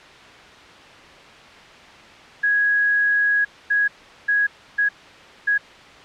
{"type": "tone bursts at uneven times", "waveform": "sine", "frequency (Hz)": 1661.2, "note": "G#6", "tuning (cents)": 0, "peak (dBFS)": -15, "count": 5, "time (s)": [[2.43, 3.45], [3.7, 3.88], [4.28, 4.47], [4.78, 4.89], [5.47, 5.58]], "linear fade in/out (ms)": 10, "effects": ["white hiss -43 dBFS RMS until 6.04 s", "low-pass 3000 Hz 12 dB/octave"]}